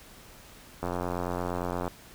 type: click train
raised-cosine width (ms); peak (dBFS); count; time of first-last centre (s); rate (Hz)
1; -17; 94; 0.83-1.878; 88.7
effects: pink hiss -51 dBFS RMS until 2.14 s